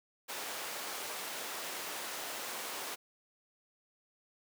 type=high-pass noise; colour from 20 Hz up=pink; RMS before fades=-41 dBFS; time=0.28-2.96 s; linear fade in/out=20 ms; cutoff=520 Hz; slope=12 dB/octave; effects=none